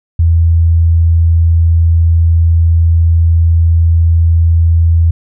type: tone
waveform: sine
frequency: 83 Hz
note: E2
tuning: 12 cents sharp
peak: -5 dBFS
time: 0.19-5.11 s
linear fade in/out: 5 ms
effects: none